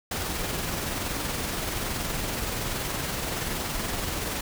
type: noise with amplitude modulation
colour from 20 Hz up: pink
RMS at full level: -29 dBFS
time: 0.11-4.41 s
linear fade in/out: 5 ms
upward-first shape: sine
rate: 21.2 Hz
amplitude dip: 30%
effects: none

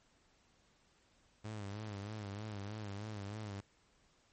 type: tone with vibrato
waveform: sawtooth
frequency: 103.83 Hz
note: G#2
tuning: in tune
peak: -38 dBFS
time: 1.44-3.61 s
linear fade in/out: 10 ms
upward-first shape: sine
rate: 3.2 Hz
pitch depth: 85 cents each way
effects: pink hiss -71 dBFS RMS until 4.32 s + MP3 32 kbps

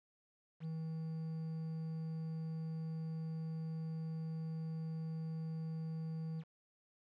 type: tone with quantisation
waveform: triangle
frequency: 160.6 Hz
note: E3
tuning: 45 cents flat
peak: -37 dBFS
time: 0.6-6.44 s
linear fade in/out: 50 ms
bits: 10
effects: low-pass 3000 Hz 12 dB/octave

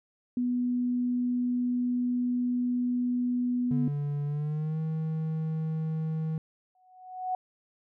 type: tone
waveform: sine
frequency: 246.2 Hz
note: B3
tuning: 5 cents flat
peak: -25 dBFS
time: 0.37-3.88 s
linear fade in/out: 2 ms
type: tone with pitch glide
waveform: triangle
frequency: 144.6 to 158.6 Hz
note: D3 to D#3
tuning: -27 to +33 cents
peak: -26 dBFS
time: 3.71-6.38 s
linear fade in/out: 2 ms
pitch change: +160 cents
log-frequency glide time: 4.25-4.79 s
type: tone with exponential growth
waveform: sine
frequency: 740 Hz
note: F#5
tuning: in tune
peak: -25 dBFS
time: 6.75-7.35 s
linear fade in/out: 2 ms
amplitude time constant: 130 ms
effects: none

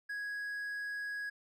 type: tone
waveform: triangle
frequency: 1661.2 Hz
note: G#6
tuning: in tune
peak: -35 dBFS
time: 0.09-1.3 s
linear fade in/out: 10 ms
effects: none

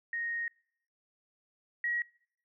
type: tone pair in turn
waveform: sine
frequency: 1864.7 / 1906.1 Hz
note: A#6 / A#6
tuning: 0 / +38 cents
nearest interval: unison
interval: 38 cents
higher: second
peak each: -32 / -29 dBFS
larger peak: second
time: 0.13-0.48 / 1.84-2.02 s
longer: first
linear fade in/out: 2 ms
effects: noise-tail reverb RT60 0.7 s tail -26 dB re dry

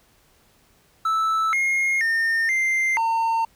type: tone with pitch steps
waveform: triangle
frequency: 1314 / 2144 / 1820 / 2089 / 909 Hz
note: E6 / C7 / A#6 / C7 / A#5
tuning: -6 / +42 / -42 / -3 / -44 cents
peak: -17 dBFS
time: 1.05-3.45 s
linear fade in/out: 5 ms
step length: 480 ms
effects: pink hiss -59 dBFS RMS until 3.55 s

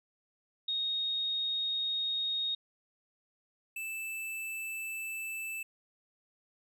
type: tone pair in turn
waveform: sine / square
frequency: 3729 / 2640 Hz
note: A#7 / E7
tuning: 0 / +2 cents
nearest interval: tritone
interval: 598 cents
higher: first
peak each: -30 / -37 dBFS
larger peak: first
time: 0.68-2.55 / 3.76-5.63 s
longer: neither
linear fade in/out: 5 ms
effects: none

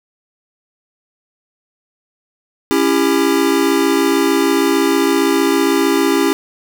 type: chord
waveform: square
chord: C# diminished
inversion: none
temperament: just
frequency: 277.2 / 332.6 / 399.1 Hz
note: C#4 / E4 / G4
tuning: 0 / +16 / +31 cents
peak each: -17 dBFS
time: 2.71-6.33 s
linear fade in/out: 0 ms
effects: none

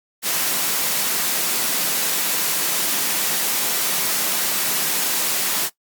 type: high-pass noise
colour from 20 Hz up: white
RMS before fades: -21 dBFS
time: 0.22-5.7 s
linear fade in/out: 50 ms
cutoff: 140 Hz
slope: 96 dB/octave
effects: noise-tail reverb RT60 0.1 s tail -17 dB re dry + Opus 48 kbps

